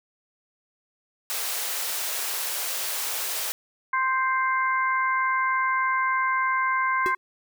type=high-pass noise; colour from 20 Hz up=white; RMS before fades=-29 dBFS; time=1.3-3.52 s; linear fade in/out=0 ms; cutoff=440 Hz; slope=24 dB/octave
type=harmonic tone; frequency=523.3 Hz; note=C5; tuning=in tune; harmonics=2 / 3 / 4; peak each=-23 / -27 / -29 dBFS; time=3.93-7.15 s; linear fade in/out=5 ms
type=tone with exponential decay; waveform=square; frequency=371.4 Hz; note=F#4; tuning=7 cents sharp; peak=-24 dBFS; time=7.06-7.17 s; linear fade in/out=0 ms; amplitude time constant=22 ms
effects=none